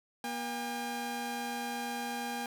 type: tone pair together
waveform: sawtooth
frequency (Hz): 239.2 / 806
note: A#3 / G5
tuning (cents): +45 / +48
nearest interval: octave + major sixth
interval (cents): 2103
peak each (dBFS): -35 / -33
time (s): 0.24-2.46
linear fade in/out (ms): 2
effects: none